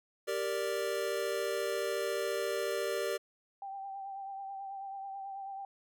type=chord; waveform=square; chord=G minor; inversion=none; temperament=equal; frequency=392 / 466.2 / 587.3 Hz; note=G4 / Bb4 / D5; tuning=0 / 0 / 0 cents; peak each=-37 dBFS; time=0.27-3.18 s; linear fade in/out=20 ms
type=tone with vibrato; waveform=sine; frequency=784 Hz; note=G5; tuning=in tune; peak=-39 dBFS; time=3.62-5.65 s; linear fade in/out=2 ms; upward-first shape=triangle; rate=9.2 Hz; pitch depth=35 cents each way
effects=none